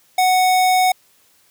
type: tone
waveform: square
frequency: 740 Hz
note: F#5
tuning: in tune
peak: -13 dBFS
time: 0.18-0.92 s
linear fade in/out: 5 ms
effects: white hiss -56 dBFS RMS until 1.5 s + high-pass 60 Hz 12 dB/octave